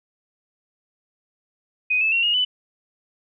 sine tone with pitch steps, 2500 / 2615 / 2736 / 2862 / 2994 Hz, D#7 / E7 / F7 / F7 / F#7, +8 / -15 / -36 / +42 / +20 cents, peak -17 dBFS, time 1.9-2.45 s, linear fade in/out 10 ms, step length 110 ms, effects none

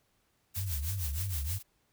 blue noise with tremolo, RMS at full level -36 dBFS, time 0.54-1.63 s, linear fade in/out 20 ms, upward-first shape triangle, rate 6.4 Hz, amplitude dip 85%
sine tone with vibrato, 83.3 Hz, E2, 19 cents sharp, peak -32 dBFS, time 0.56-1.59 s, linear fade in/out 20 ms, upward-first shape sine, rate 3.2 Hz, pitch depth 300 cents each way
effects pink hiss -73 dBFS RMS until 1.92 s

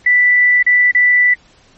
sine tone with dropouts, 1975.5 Hz, B6, in tune, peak -7 dBFS, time 0.06-1.34 s, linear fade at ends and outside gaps 5 ms, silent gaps 0.628-0.664 / 0.913-0.948 s, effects pink hiss -49 dBFS RMS until 1.77 s + MP3 32 kbps

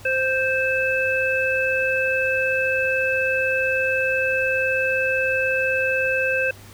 harmonic tone, 523 Hz, C5, 1 cent flat, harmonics 1 / 3 / 5, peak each -23 / -23 / -23 dBFS, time 0.05-6.51 s, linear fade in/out 5 ms, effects added 99 Hz sine -44 dBFS peak until 6.73 s + pink hiss -46 dBFS RMS until 6.73 s

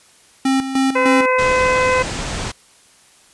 square tone with tremolo, 266.8 Hz, C4, 34 cents sharp, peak -14 dBFS, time 0.45-1.26 s, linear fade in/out 5 ms, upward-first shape square, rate 3.3 Hz, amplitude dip 65%
harmonic tone, 510 Hz, C5, 44 cents flat, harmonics 1 / 2 / 3 / 4 / 5, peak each -16 / -18 / -24 / -22 / -24 dBFS, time 0.95-2.03 s, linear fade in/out 10 ms
pink low-pass noise, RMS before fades -25 dBFS, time 1.38-2.52 s, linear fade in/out 10 ms, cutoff 8800 Hz, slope 48 dB/octave
effects white hiss -50 dBFS RMS until 3.33 s + resampled to 24000 Hz

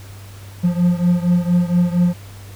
triangle beating tone pair, 174.61 / 178.91 Hz, F3 / F3, 0 / +42 cents, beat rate 4.3 Hz, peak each -13 / -16 dBFS, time 0.63-2.14 s, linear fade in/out 20 ms, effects added 99 Hz sine -35 dBFS peak until 2.55 s + pink hiss -43 dBFS RMS until 2.55 s

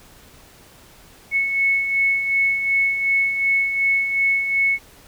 sine beating tone pair, 2200 / 2202.7 Hz, C#7 / C#7, -14 / -12 cents, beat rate 2.7 Hz, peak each -26 / -17 dBFS, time 1.31-4.79 s, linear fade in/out 50 ms, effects pink hiss -48 dBFS RMS until 5.07 s

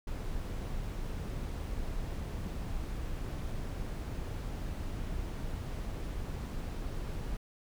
brown noise, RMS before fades -37 dBFS, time 0.07-7.37 s, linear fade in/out 5 ms, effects none

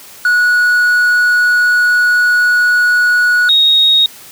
triangle / sine tone pair in turn, 1463 / 3751 Hz, F#6 / A#7, -20 / +10 cents, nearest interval octave + major third, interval 1630 cents, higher second, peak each -6 dBFS, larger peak neither, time 0.25-3.49 / 3.49-4.06 s, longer first, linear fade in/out 2 ms, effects white hiss -36 dBFS RMS until 4.31 s + high-pass 80 Hz 12 dB/octave

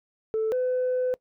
sine tone pair in turn, 440 / 505.5 Hz, A4 / B4, 0 / +40 cents, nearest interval major second, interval 240 cents, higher second, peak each -21 dBFS, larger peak neither, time 0.34-0.52 / 0.52-1.14 s, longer second, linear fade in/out 0 ms, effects noise-tail reverb RT60 0.1 s tail -23 dB re dry + tanh soft clip ceiling -20 dBFS

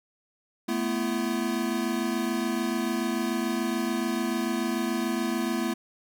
square chord, A suspended second, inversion none, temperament equal with one note detuned, 220 / 246.9 / 337.1 Hz, A3 / B3 / E4, 0 / 0 / +39 cents, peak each -31 dBFS, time 0.68-5.74 s, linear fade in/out 10 ms, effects none

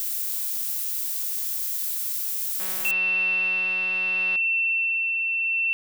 violet noise, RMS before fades -28 dBFS, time 0-2.91 s, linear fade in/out 0 ms
click train, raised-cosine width 0.3 ms, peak -23 dBFS, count 328, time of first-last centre 2.6-4.358 s, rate 186 Hz
sine tone with tremolo, 2692 Hz, E7, 36 cents sharp, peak -20 dBFS, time 2.85-5.73 s, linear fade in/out 0 ms, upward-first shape sine, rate 0.74 Hz, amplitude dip 25%
effects none

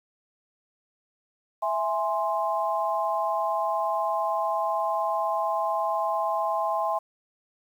sine chord, E augmented, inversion none, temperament equal, 659.3 / 830.6 / 1046.5 Hz, E5 / G#5 / B#5, 0 / 0 / 0 cents, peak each -28 dBFS, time 1.62-6.99 s, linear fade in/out 10 ms, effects 9-bit

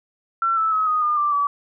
sine tone with pitch steps, 1350 / 1313.8 / 1278.7 / 1244.4 / 1211.1 / 1178.6 / 1147.1 Hz, E6 / E6 / D#6 / D#6 / D#6 / D6 / D6, +41 / -6 / +47 / 0 / -47 / +6 / -41 cents, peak -17 dBFS, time 0.42-1.47 s, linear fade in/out 2 ms, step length 150 ms, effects none

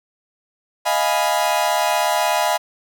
40% pulse chord, F half-diminished seventh, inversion third, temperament equal, 622.3 / 698.5 / 830.6 / 987.8 Hz, Eb5 / F5 / Ab5 / Cb6, 0 / 0 / 0 / 0 cents, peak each -22 / -21 / -21 / -22 dBFS, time 0.85-2.58 s, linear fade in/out 20 ms, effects none

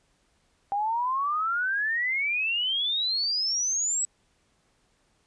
sine exponential sweep, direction up, 791 to 7902 Hz, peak -24 dBFS, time 0.72-4.05 s, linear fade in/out 0 ms, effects pink hiss -68 dBFS RMS until 5.26 s + resampled to 22050 Hz

